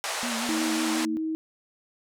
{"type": "band-pass noise", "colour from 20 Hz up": "pink", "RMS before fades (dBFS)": -31, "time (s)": [0.04, 1.05], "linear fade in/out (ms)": 0, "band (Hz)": [570, 10000], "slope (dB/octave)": 24}
{"type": "tone with vibrato", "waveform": "sine", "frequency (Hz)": 233.1, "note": "A#3", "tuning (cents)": 0, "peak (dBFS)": -31, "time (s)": [0.23, 1.17], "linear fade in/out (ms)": 0, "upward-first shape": "sine", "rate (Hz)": 5.5, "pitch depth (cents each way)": 67}
{"type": "tone", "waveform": "sine", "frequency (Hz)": 317.7, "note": "D#4", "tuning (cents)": 36, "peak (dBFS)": -26, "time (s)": [0.49, 1.35], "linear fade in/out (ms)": 0}
{"effects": []}